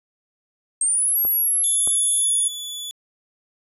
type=exponential two-way sweep; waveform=sine; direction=up then down; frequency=8372 to 11550 to 10290 Hz; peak=-17 dBFS; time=0.81-2.48 s; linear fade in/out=2 ms; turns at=1.18 s
type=clicks; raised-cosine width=1 ms; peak=-20 dBFS; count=2; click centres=1.251 / 1.875 s
type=tone; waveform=sawtooth; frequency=3446 Hz; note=A7; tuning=37 cents flat; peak=-26 dBFS; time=1.64-2.91 s; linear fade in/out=0 ms
effects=resampled to 32000 Hz